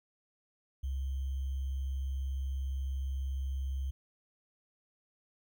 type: tone with sample-and-hold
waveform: sine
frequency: 67 Hz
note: C2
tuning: 42 cents sharp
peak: -32 dBFS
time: 0.83-3.91 s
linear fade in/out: 10 ms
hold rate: 3150 Hz
effects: none